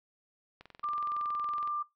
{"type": "click train", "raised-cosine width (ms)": 0.3, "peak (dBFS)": -33, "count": 24, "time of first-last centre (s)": [0.61, 1.675], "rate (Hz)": 21.6}
{"type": "tone", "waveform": "sine", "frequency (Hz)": 1188, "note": "D6", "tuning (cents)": 20, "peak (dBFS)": -30, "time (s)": [0.83, 1.83], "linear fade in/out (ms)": 10}
{"effects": ["noise-tail reverb RT60 0.2 s tail -23 dB re dry"]}